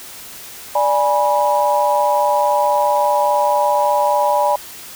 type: chord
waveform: sine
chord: G# diminished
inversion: second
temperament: equal with one note detuned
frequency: 587.3 / 830.6 / 974.2 Hz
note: D5 / G#5 / B5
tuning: 0 / 0 / -24 cents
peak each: -17 dBFS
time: 0.75-4.56 s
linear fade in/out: 5 ms
effects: white hiss -35 dBFS RMS until 4.95 s